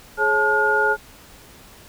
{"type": "tone cluster", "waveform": "sine", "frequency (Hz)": [422.3, 547, 870, 1430], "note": ["G#4", "C#5", "A5", "F6"], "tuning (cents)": [29, -23, -20, 41], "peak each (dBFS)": [-22, -27, -22, -18], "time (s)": [0.17, 0.97], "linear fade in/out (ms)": 50, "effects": ["pink hiss -46 dBFS RMS until 1.88 s"]}